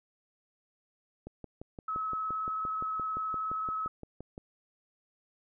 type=click train; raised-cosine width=2 ms; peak=-29 dBFS; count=19; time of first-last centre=1.27-4.379 s; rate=5.79 Hz
type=tone with vibrato; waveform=sine; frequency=1288 Hz; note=E6; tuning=41 cents flat; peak=-31 dBFS; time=1.88-3.88 s; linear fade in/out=5 ms; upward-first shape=square; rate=19 Hz; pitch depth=11 cents each way
effects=none